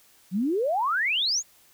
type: exponential sweep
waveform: sine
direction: up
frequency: 171.5 to 7110 Hz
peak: -22 dBFS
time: 0.31-1.43 s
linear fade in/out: 50 ms
effects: white hiss -58 dBFS RMS until 1.73 s